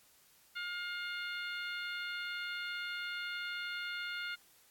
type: harmonic tone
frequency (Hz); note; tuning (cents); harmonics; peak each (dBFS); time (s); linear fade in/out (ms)
710; F5; +28; 2 / 3 / 4 / 5 / 6; -40 / -44 / -46 / -48 / -50; 0.55-4.36; 20
effects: white hiss -65 dBFS RMS until 4.7 s + AAC 64 kbps